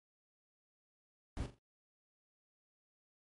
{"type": "noise with echo", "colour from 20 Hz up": "brown", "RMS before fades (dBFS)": -40, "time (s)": [1.37, 1.46], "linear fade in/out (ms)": 0, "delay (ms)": 42, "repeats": 3, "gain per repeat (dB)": -10, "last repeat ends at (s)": 1.586, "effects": ["MP3 48 kbps"]}